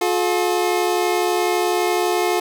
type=tone pair together; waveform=25% pulse; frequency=356.9 / 428.8 Hz; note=F4 / A4; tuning=+38 / -45 cents; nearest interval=minor third; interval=317 cents; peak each=-15 / -18 dBFS; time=0.01-2.4 s; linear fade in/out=5 ms; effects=none